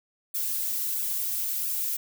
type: noise with flanger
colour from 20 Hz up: violet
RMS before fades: -29 dBFS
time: 0.34-1.97 s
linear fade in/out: 10 ms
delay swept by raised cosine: 0.95 to 6.65 ms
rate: 1.5 Hz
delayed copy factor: -0.7
effects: none